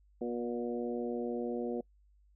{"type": "harmonic tone with a mistuned harmonic", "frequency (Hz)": 120.1, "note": "B2", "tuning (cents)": -48, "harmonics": [2, 3, 4, 5, 6], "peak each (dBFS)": [-37, -38, -38, -45, -47], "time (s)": [0.21, 1.81], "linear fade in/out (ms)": 5, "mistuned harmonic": 5, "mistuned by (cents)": -19, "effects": ["noise-tail reverb RT60 0.1 s tail -25 dB re dry", "added 50 Hz sine -62 dBFS peak until 2.35 s"]}